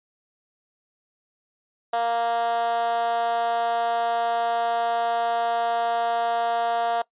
10% pulse tone with high-pass filter, 233.1 Hz, A#3, in tune, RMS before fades -24 dBFS, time 1.93-7.02 s, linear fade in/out 5 ms, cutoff 630 Hz, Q 6.1, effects noise-tail reverb RT60 0.1 s tail -21 dB re dry + resampled to 8000 Hz

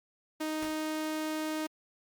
sawtooth tone, 311.1 Hz, D#4, in tune, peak -28 dBFS, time 0.4-1.67 s, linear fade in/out 10 ms
pink noise with exponential decay, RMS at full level -38 dBFS, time 0.62-0.79 s, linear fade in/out 5 ms, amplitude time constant 36 ms
effects Opus 48 kbps

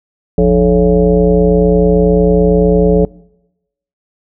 sine tone with frequency modulation, 303 Hz, D#4, 46 cents flat, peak -6 dBFS, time 0.38-3.05 s, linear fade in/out 2 ms, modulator 127 Hz, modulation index 2, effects noise-tail reverb RT60 0.9 s tail -24 dB re dry

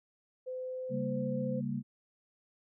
sine tone with pitch glide, 511 to 515.1 Hz, C5 to C5, -41 to -27 cents, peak -36 dBFS, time 0.46-1.61 s, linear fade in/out 20 ms, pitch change +14 cents, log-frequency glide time 0.6-1.09 s
sine chord, G diminished, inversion second, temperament equal with one note detuned, 138.59 / 198.39 / 233.1 Hz, Db3 / G3 / Bb3, 0 / +21 / 0 cents, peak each -37 / -37 / -36 dBFS, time 0.89-1.83 s, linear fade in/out 50 ms
effects none

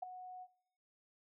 sine tone with ADSR envelope, 735 Hz, F#5, 12 cents flat, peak -34 dBFS, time 0.02-0.48 s, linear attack 10 ms, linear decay 6 ms, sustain -12 dB, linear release 56 ms, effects noise-tail reverb RT60 0.8 s tail -22 dB re dry

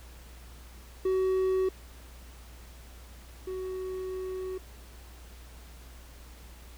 triangle tone pair in turn, 376.6 / 373.4 Hz, F#4 / F#4, +31 / +16 cents, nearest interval unison, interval 15 cents, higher first, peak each -22 / -31 dBFS, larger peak first, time 1.05-1.69 / 3.47-4.58 s, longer second, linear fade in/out 5 ms, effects added 60 Hz sine -47 dBFS peak until 6.77 s + pink hiss -54 dBFS RMS until 6.77 s

